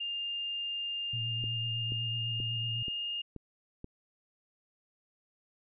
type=tone with pitch glide; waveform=sine; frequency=2808 to 2832 Hz; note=F7 to F7; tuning=+9 to +23 cents; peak=-33 dBFS; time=0-3.22 s; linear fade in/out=10 ms; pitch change=+14 cents; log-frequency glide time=1.13-2.97 s
type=tone with vibrato; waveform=sine; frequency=115.4 Hz; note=A#2; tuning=17 cents flat; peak=-35 dBFS; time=1.13-2.83 s; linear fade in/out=5 ms; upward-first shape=triangle; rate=8 Hz; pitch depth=49 cents each way
type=click train; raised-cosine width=3 ms; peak=-29 dBFS; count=6; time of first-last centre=1.44-3.844 s; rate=2.08 Hz
effects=none